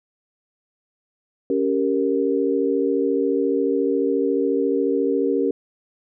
sine chord, G diminished, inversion second, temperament equal with one note detuned, 278.1 / 392 / 466.2 Hz, Db4 / G4 / Bb4, +6 / 0 / 0 cents, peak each -22 dBFS, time 1.5-5.51 s, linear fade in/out 2 ms, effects none

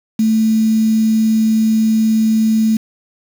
sine tone with quantisation, 220.3 Hz, A3, 2 cents sharp, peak -10 dBFS, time 0.19-2.77 s, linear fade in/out 5 ms, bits 5, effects none

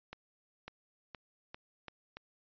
accelerating click train, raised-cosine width 0.3 ms, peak -28 dBFS, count 6, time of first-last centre 0.13-2.17 s, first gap 550 ms, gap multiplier 0.85, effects resampled to 11025 Hz

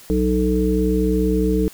harmonic tone with a mistuned harmonic, 61.74 Hz, B1, in tune, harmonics 1 / 3 / 5 / 7, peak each -21 / -21 / -21 / -21 dBFS, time 0.1-1.68 s, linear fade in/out 0 ms, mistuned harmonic 7, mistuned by +36 cents, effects white hiss -44 dBFS RMS until 1.73 s

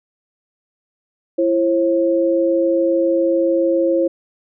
sine tone pair together, 336 / 536.8 Hz, E4 / C5, +33 / +44 cents, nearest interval minor sixth, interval 811 cents, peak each -16 dBFS, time 1.38-4.08 s, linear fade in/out 10 ms, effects none

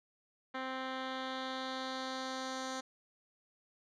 10% pulse tone with low-pass filter sweep, 261.4 Hz, C4, 1 cent flat, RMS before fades -40 dBFS, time 0.54-2.81 s, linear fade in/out 10 ms, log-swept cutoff 2600 to 6100 Hz, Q 2.1, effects none

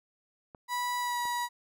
clicks, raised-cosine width 1 ms, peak -33 dBFS, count 2, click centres 0.548 / 1.254 s
35% pulse tone with pitch glide, 980 to 966.5 Hz, B5 to B5, -14 to -38 cents, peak -28 dBFS, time 0.68-1.49 s, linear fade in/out 50 ms, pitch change -24 cents, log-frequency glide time 0.99-1.19 s
effects none

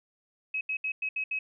sine tone bursts at uneven times, 2557 Hz, D#7, 47 cents sharp, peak -28 dBFS, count 6, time 0.54-0.61 / 0.69-0.77 / 0.84-0.92 / 1.02-1.09 / 1.16-1.24 / 1.31-1.39 s, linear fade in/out 5 ms, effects none

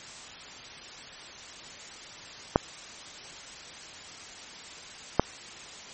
clicks, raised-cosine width 1 ms, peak -4 dBFS, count 2, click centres 2.559 / 5.196 s, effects white hiss -44 dBFS RMS until 5.93 s + MP3 32 kbps

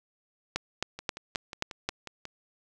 two click trains, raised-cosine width 0.2 ms, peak -11 / -22 dBFS, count 6 / 8, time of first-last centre 0.56-1.89 / 0.99-2.254 s, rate 3.76 / 5.54 Hz, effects none

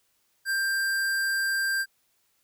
square tone, 1583 Hz, G6, 17 cents sharp, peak -25 dBFS, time 0.45-1.86 s, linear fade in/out 50 ms, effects white hiss -70 dBFS RMS until 2.43 s

